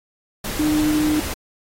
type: tone in noise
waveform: sine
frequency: 304.1 Hz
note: D#4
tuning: 40 cents flat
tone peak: -16 dBFS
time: 0.59-1.2 s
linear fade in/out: 5 ms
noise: pink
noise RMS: -28 dBFS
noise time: 0.44-1.34 s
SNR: +9 dB
effects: AAC 48 kbps